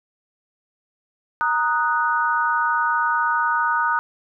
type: chord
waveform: sine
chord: D# minor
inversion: second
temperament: equal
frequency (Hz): 932.3 / 1244.5 / 1480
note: A#5 / D#6 / F#6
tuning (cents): 0 / 0 / 0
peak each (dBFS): -22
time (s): 1.41-3.99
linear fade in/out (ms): 0
effects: none